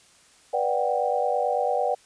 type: chord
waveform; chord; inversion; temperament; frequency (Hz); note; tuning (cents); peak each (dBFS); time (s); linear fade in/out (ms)
sine; G major seventh; first; just; 490 / 588 / 735 / 784; B4 / D5 / F#5 / G5; -14 / +2 / -12 / 0; -27; 0.53-1.95; 10
effects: white hiss -56 dBFS RMS until 2.05 s + resampled to 22050 Hz